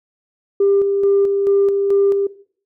sine tone with tremolo, 397.8 Hz, G4, 25 cents sharp, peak -10 dBFS, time 0.6-2.27 s, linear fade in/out 5 ms, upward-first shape square, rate 2.3 Hz, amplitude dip 40%, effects noise-tail reverb RT60 0.5 s tail -17 dB re dry + tanh soft clip ceiling -7 dBFS

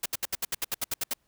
white noise bursts, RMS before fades -29 dBFS, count 12, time 0.03-1.136 s, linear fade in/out 5 ms, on 28 ms, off 70 ms, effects pink hiss -72 dBFS RMS until 1.27 s

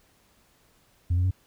sine tone with pitch steps, 87.31 / 90.13 / 93.04 Hz, F2 / F#2 / F#2, 0 / -45 / +10 cents, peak -18 dBFS, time 1.1-1.31 s, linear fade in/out 10 ms, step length 70 ms, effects tanh soft clip ceiling -19 dBFS + pink hiss -63 dBFS RMS until 1.46 s

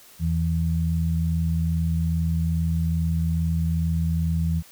sine tone pair together, 82.41 / 164.81 Hz, E2 / E3, 0 / 0 cents, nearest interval octave, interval 1200 cents, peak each -23 dBFS, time 0.19-4.63 s, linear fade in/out 50 ms, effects white hiss -50 dBFS RMS until 4.71 s

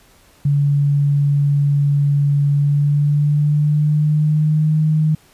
sine tone with pitch glide, 143 to 155.04 Hz, D3 to D#3, -46 to -6 cents, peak -12 dBFS, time 0.45-5.15 s, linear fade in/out 5 ms, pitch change +140 cents, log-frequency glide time 2.51-4.78 s, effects pink hiss -51 dBFS RMS until 5.33 s + resampled to 32000 Hz

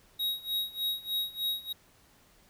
square tone with tremolo, 3798 Hz, A#7, 32 cents sharp, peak -28 dBFS, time 0.19-1.73 s, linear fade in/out 10 ms, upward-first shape sine, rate 3.3 Hz, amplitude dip 90%, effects pink hiss -62 dBFS RMS until 2.49 s

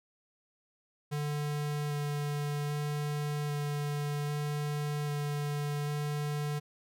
square tone with vibrato, 146.83 Hz, D3, in tune, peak -32 dBFS, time 1.11-6.6 s, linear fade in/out 20 ms, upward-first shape square, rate 0.63 Hz, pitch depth 8 cents each way, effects none

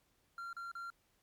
triangle tone bursts, 1379 Hz, F6, 22 cents flat, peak -40 dBFS, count 3, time 0.38-0.902 s, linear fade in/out 2 ms, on 150 ms, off 36 ms, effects pink hiss -75 dBFS RMS until 1.22 s + MP3 96 kbps

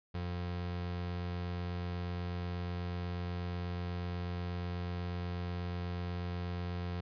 30% pulse tone, 88.2 Hz, F2, 18 cents sharp, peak -33 dBFS, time 0.14-7.01 s, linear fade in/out 10 ms, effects resampled to 11025 Hz

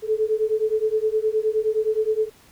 sine beating tone pair, 430 / 439.6 Hz, A4 / A4, -40 / -2 cents, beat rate 9.6 Hz, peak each -22 dBFS, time 0.02-2.3 s, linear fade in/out 50 ms, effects pink hiss -53 dBFS RMS until 2.51 s

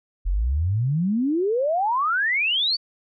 sine exponential sweep, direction up, 41.2 to 4646 Hz, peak -19 dBFS, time 0.25-2.77 s, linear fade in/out 20 ms, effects none

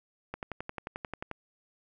click train, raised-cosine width 0.5 ms, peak -21 dBFS, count 12, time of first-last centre 0.34-1.313 s, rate 11.3 Hz, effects none

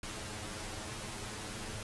pink noise with comb filter, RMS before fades -42 dBFS, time 0.03-1.83 s, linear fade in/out 2 ms, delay 9.4 ms, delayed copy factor +0.8, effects resampled to 24000 Hz

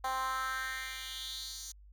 10% pulse tone with high-pass filter sweep, 261.6 Hz, C4, in tune, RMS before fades -38 dBFS, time 0.04-1.72 s, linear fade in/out 5 ms, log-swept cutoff 820 to 5900 Hz, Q 3.2, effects added 50 Hz sine -53 dBFS peak until 1.92 s

